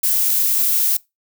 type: noise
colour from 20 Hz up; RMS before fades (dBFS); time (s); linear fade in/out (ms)
violet; -17; 0.03-0.97; 5
effects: noise-tail reverb RT60 0.2 s tail -22 dB re dry